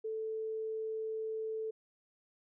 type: tone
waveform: sine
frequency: 440.1 Hz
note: A4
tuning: in tune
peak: -35 dBFS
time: 0.04-1.71 s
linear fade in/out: 10 ms
effects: none

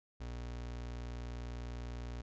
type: tone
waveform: 35% pulse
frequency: 60 Hz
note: B1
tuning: 49 cents flat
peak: -39 dBFS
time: 0.2-2.22 s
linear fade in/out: 10 ms
effects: resampled to 16000 Hz

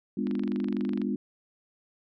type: chord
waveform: sine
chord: G# diminished seventh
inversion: none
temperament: equal with one note detuned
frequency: 203.7 / 246.9 / 293.7 / 349.2 Hz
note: G#3 / B3 / D4 / F4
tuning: -33 / 0 / 0 / 0 cents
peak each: -30 / -31 / -34 / -36 dBFS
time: 0.17-1.16 s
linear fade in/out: 5 ms
type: click train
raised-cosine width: 0.3 ms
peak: -27 dBFS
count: 19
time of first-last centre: 0.27-1.017 s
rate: 24.1 Hz
effects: none

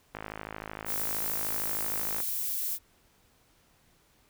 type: click train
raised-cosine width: 0.5 ms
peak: -22 dBFS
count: 110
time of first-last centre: 0.15-2.203 s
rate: 53.1 Hz
type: noise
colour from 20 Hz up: violet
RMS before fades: -32 dBFS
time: 0.85-2.79 s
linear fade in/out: 50 ms
effects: pink hiss -65 dBFS RMS until 4.29 s

